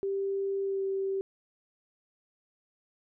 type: tone with pitch glide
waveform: sine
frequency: 392.6 to 387.9 Hz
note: G4 to G4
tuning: +3 to -18 cents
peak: -28 dBFS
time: 0.03-1.21 s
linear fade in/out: 0 ms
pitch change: -21 cents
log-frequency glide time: 0.63-0.83 s
effects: none